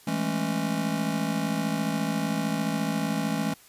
square chord, A major seventh, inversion second, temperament just, 165 / 206.2 / 220 / 275 Hz, E3 / G#3 / A3 / C#4, +2 / -12 / 0 / -14 cents, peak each -32 dBFS, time 0.07-3.54 s, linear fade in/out 5 ms, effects white hiss -54 dBFS RMS until 3.68 s + resampled to 32000 Hz

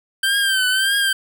25% pulse tone with vibrato, 1562 Hz, G6, 7 cents flat, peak -12 dBFS, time 0.23-1.13 s, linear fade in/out 5 ms, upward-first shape triangle, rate 1.7 Hz, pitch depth 80 cents each way, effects none

